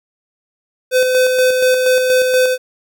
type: tone with tremolo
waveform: square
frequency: 509 Hz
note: C5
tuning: 48 cents flat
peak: -10 dBFS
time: 0.91-2.58 s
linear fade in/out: 50 ms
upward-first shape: square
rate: 4.2 Hz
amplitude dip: 35%
effects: none